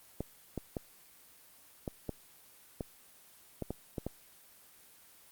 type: clicks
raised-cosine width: 2 ms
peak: -22 dBFS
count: 10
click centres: 0.206 / 0.577 / 0.768 / 1.878 / 2.093 / 2.808 / 3.623 / 3.706 / 3.982 / 4.066 s
effects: white hiss -59 dBFS RMS until 5.31 s + Opus 24 kbps